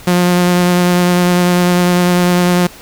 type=tone with vibrato; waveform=sawtooth; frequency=177.7 Hz; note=F3; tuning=30 cents sharp; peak=-5 dBFS; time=0.07-2.67 s; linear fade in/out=5 ms; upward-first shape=triangle; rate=10 Hz; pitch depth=16 cents each way; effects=pink hiss -36 dBFS RMS until 2.81 s